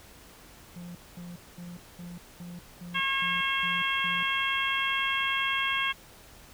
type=tone bursts; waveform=triangle; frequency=175 Hz; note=F3; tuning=4 cents sharp; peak=-37 dBFS; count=9; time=0.76-4.23 s; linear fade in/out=2 ms; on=190 ms; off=220 ms
type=harmonic tone; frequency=542 Hz; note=C#5; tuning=39 cents flat; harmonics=2 / 3 / 4 / 5 / 6; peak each=-32 / -32 / -32 / -32 / -32 dBFS; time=2.94-5.93 s; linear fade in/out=20 ms
effects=pink hiss -52 dBFS RMS until 6.53 s